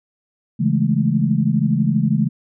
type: chord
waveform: sine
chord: A major seventh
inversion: first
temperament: equal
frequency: 138.59 / 164.81 / 207.7 / 220 Hz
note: C#3 / E3 / G#3 / A3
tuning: 0 / 0 / 0 / 0 cents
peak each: -20 dBFS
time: 0.59-2.29 s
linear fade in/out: 20 ms
effects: none